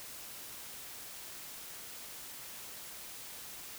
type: silence
effects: white hiss -47 dBFS RMS until 3.78 s